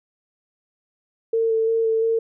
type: tone with vibrato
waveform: sine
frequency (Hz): 450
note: A4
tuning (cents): +39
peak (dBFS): -17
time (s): 1.33-2.19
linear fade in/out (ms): 5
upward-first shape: square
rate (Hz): 2.9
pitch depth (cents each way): 13
effects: none